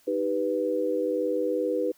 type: chord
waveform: sine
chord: Eb augmented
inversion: none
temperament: equal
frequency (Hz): 311.1 / 392 / 493.9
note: Eb4 / G4 / B4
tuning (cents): 0 / 0 / 0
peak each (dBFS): -30 / -30 / -26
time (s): 0.07-1.92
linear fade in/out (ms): 10
effects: white hiss -61 dBFS RMS until 1.97 s